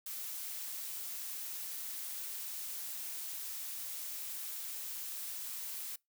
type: noise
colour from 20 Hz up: blue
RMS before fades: -42 dBFS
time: 0.06-5.96 s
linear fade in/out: 5 ms
effects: noise-tail reverb RT60 0.2 s tail -25 dB re dry